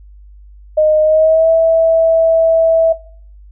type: tone with pitch glide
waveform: sine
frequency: 617 to 653.7 Hz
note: D#5 to E5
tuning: -15 to -15 cents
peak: -7 dBFS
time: 0.77-2.93 s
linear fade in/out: 10 ms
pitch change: +100 cents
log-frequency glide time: 1.02-1.5 s
effects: noise-tail reverb RT60 0.5 s tail -19 dB re dry + added 50 Hz sine -36 dBFS peak until 3.51 s